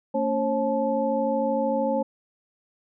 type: tone cluster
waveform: sine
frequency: 225.9 / 279 / 539 / 865 Hz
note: A3 / C#4 / C#5 / A5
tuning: +46 / +11 / -49 / -30 cents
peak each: -28 / -30 / -24 / -29 dBFS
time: 0.14-2.03 s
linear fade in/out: 10 ms
effects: none